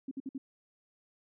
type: tone bursts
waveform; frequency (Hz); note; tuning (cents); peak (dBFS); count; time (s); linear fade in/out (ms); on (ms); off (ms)
sine; 268.7; C4; +46; -35; 4; 0.08-0.38; 5; 33; 56
effects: none